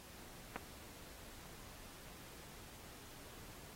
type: clicks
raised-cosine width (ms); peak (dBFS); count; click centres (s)
0.5; -28; 2; 0.559 / 0.563
effects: pink hiss -56 dBFS RMS until 3.75 s + AAC 48 kbps